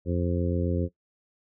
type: harmonic tone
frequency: 87.31 Hz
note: F2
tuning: in tune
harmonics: 1 / 2 / 3 / 4 / 5 / 6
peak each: -27 / -30 / -32 / -33 / -34 / -35 dBFS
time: 0.05-0.89 s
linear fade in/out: 50 ms
effects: noise-tail reverb RT60 0.1 s tail -17 dB re dry